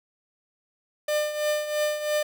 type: tone with tremolo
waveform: 45% pulse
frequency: 600 Hz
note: D5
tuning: 37 cents sharp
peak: -21 dBFS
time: 1.08-2.23 s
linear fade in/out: 5 ms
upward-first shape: triangle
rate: 3 Hz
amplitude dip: 70%
effects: none